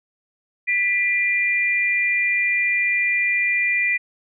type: tone pair together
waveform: sine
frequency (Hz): 1975.5 / 2390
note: B6 / D7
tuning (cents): 0 / +30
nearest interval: minor third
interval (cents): 330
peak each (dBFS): -20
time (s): 0.67-3.98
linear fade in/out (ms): 20
effects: none